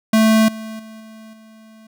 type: tone with level steps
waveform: square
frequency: 220 Hz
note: A3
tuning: in tune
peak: -11 / -29 / -36 / -38 / -43 dBFS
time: 0.13-1.87 s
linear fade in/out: 5 ms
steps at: 0.48 / 0.79 / 1 / 1.33 s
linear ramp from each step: 5 ms
effects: none